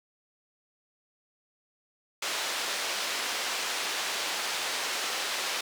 white band-pass noise, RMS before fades -32 dBFS, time 2.22-5.61 s, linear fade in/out 5 ms, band 430 to 4900 Hz, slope 12 dB/octave, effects none

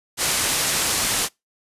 white low-pass noise, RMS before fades -22 dBFS, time 0.17-1.29 s, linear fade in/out 50 ms, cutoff 11000 Hz, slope 24 dB/octave, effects noise-tail reverb RT60 0.2 s tail -25 dB re dry + resampled to 32000 Hz

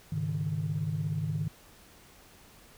sine chord, Ab suspended fourth, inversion none, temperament equal, 103.83 / 138.59 / 155.56 Hz, Ab2 / Db3 / Eb3, 0 / 0 / 0 cents, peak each -34 / -35 / -30 dBFS, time 0.12-1.48 s, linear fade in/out 5 ms, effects tanh soft clip ceiling -22 dBFS + pink hiss -56 dBFS RMS until 2.77 s

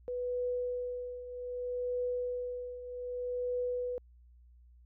sine tone with tremolo, 494.1 Hz, B4, 1 cent sharp, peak -30 dBFS, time 0.08-3.98 s, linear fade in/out 0 ms, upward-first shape triangle, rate 0.64 Hz, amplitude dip 75%, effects added 60 Hz sine -56 dBFS peak until 4.85 s

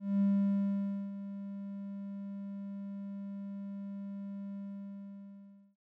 triangle tone with ADSR envelope, 198.8 Hz, G3, 25 cents sharp, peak -22 dBFS, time 0-5.76 s, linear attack 210 ms, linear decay 900 ms, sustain -15 dB, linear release 1200 ms, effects tanh soft clip ceiling -19 dBFS

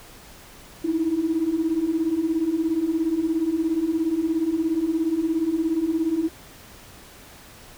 sine beating tone pair, 311.1 / 328.1 Hz, D#4 / E4, 0 / -8 cents, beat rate 17 Hz, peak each -25 / -21 dBFS, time 0.84-6.29 s, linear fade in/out 10 ms, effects tanh soft clip ceiling -13 dBFS + pink hiss -46 dBFS RMS until 7.77 s

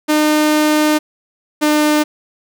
sawtooth tone pair in turn, 304.1 / 301.3 Hz, D#4 / D4, -40 / +44 cents, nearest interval unison, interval 16 cents, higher first, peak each -7 dBFS, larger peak neither, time 0.08-0.99 / 1.61-2.04 s, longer first, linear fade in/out 20 ms, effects none

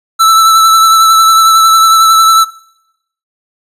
square tone with vibrato, 1321 Hz, E6, 3 cents sharp, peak -4 dBFS, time 0.19-2.45 s, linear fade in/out 20 ms, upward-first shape sine, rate 11 Hz, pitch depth 18 cents each way, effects noise-tail reverb RT60 0.8 s tail -20 dB re dry + resampled to 32000 Hz

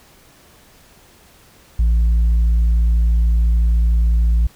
sine tone with tanh clipping, 56.9 Hz, A#1, 41 cents flat, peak -12 dBFS, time 1.79-4.47 s, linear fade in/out 5 ms, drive 2 dB, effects pink hiss -49 dBFS RMS until 4.55 s

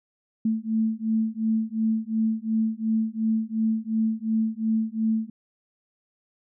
sine beating tone pair, 220 / 222.8 Hz, A3 / A3, 0 / +22 cents, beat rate 2.8 Hz, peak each -25 dBFS, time 0.45-5.3 s, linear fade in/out 5 ms, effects none

